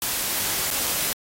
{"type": "noise with dropouts", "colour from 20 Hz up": "white", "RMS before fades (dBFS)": -25, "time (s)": [0.02, 1.13], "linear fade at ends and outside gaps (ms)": 1, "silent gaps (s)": [0.704, 0.711], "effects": ["AAC 48 kbps"]}